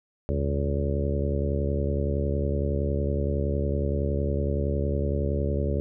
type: harmonic tone with a mistuned harmonic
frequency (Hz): 70.8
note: C#2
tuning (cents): +37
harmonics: 1 / 2 / 3 / 4 / 5 / 6 / 7 / 8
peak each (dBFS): -26 / -31 / -33 / -37 / -35 / -33 / -38 / -34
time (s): 0.29-5.8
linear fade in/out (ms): 0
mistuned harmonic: 1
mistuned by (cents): +150
effects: none